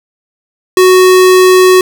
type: tone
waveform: square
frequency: 370 Hz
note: F#4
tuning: in tune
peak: -3 dBFS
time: 0.77-1.81 s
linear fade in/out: 2 ms
effects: none